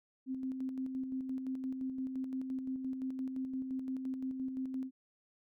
sine tone with tremolo, 261.6 Hz, C4, in tune, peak -34 dBFS, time 0.26-4.91 s, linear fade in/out 50 ms, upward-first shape square, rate 5.8 Hz, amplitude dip 40%, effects none

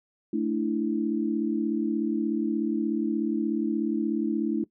sine chord, A suspended fourth, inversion none, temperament just, 220 / 293.3 / 330 Hz, A3 / D4 / E4, 0 / -2 / +2 cents, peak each -28 dBFS, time 0.33-4.64 s, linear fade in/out 5 ms, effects noise-tail reverb RT60 0.1 s tail -19 dB re dry

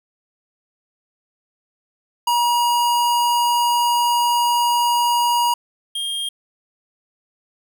square tone pair in turn, 956 / 3221 Hz, A#5 / G7, +43 / +46 cents, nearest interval octave + major sixth, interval 2103 cents, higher second, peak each -16 / -23 dBFS, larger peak first, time 2.27-5.54 / 5.95-6.29 s, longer first, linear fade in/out 5 ms, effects 9-bit

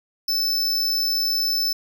square tone, 5274 Hz, E8, in tune, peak -20 dBFS, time 0.28-1.73 s, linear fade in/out 5 ms, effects none

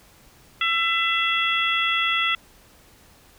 harmonic tone, 670 Hz, E5, 28 cents sharp, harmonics 2 / 3 / 4 / 5, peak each -25 / -25 / -25 / -25 dBFS, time 0.61-2.35 s, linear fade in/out 2 ms, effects pink hiss -53 dBFS RMS until 3.38 s

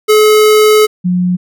square / sine tone pair in turn, 427.7 / 179.83 Hz, A4 / F#3, -49 / -49 cents, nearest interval octave + minor third, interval 1500 cents, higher first, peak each -5 / -9 dBFS, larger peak first, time 0.08-0.87 / 1.04-1.37 s, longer first, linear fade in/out 20 ms, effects none

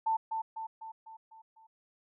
sine tone with echo, 890 Hz, A5, 20 cents sharp, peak -26 dBFS, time 0.06-0.17 s, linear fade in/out 10 ms, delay 250 ms, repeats 6, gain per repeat -5 dB, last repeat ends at 1.67 s, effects none

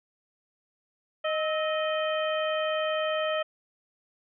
harmonic tone with a mistuned harmonic, 621 Hz, D#5, 3 cents flat, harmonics 1 / 2 / 3 / 4 / 5, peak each -27 / -33 / -36 / -39 / -36 dBFS, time 1.24-3.43 s, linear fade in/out 10 ms, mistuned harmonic 2, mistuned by +69 cents, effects none

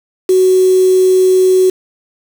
sine tone with quantisation, 372.5 Hz, F#4, 12 cents sharp, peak -6 dBFS, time 0.29-1.7 s, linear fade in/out 5 ms, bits 4, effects none

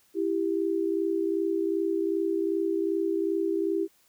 sine tone pair together, 330.9 / 393.5 Hz, E4 / G4, +7 / +7 cents, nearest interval minor third, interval 300 cents, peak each -27 dBFS, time 0.14-3.88 s, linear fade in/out 50 ms, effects white hiss -64 dBFS RMS until 4.08 s

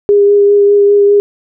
sine tone with vibrato, 406.3 Hz, G#4, 38 cents flat, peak -4 dBFS, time 0.09-1.2 s, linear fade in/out 0 ms, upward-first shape sine, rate 5 Hz, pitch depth 13 cents each way, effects none

